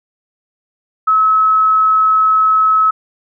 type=tone; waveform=sine; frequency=1290 Hz; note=E6; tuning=38 cents flat; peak=-8 dBFS; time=1.07-2.91 s; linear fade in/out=10 ms; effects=none